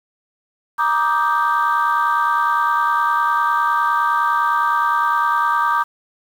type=chord; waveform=sine; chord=Eb major seventh; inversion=second; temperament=equal with one note detuned; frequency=942.1 / 1174.7 / 1244.5 / 1568 Hz; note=Bb5 / D6 / Eb6 / G6; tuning=+18 / 0 / 0 / 0 cents; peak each=-19 / -17 / -22 / -21 dBFS; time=0.78-5.84 s; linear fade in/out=20 ms; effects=tanh soft clip ceiling -8 dBFS + 7-bit